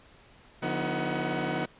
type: tone cluster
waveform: 20% pulse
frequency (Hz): 147.7 / 179.4 / 244.4 / 317.2 / 750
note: D3 / F3 / B3 / D#4 / F#5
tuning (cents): +10 / +47 / -18 / +33 / +23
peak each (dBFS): -30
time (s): 0.62-1.66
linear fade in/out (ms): 10
effects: pink hiss -56 dBFS RMS until 1.79 s + resampled to 8000 Hz